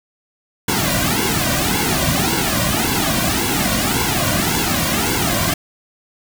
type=noise with flanger; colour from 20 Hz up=pink; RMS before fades=-18 dBFS; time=0.68-5.54 s; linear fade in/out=5 ms; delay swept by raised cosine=1.6 to 2.36 ms; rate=1.8 Hz; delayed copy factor=-1; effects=none